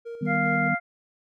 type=tone with tremolo; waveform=triangle; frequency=466.2 Hz; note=A#4; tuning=in tune; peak=-31 dBFS; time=0.05-0.69 s; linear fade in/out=20 ms; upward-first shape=square; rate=4.9 Hz; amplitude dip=40%
type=chord; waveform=sine; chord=Eb augmented; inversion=none; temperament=equal; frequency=155.56 / 196 / 246.9 Hz; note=Eb3 / G3 / B3; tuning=0 / 0 / 0 cents; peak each=-29 dBFS; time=0.21-0.75 s; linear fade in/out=10 ms
type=harmonic tone; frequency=698 Hz; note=F5; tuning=1 cent flat; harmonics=1 / 2 / 3; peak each=-27 / -27 / -27 dBFS; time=0.26-0.8 s; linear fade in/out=50 ms
effects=none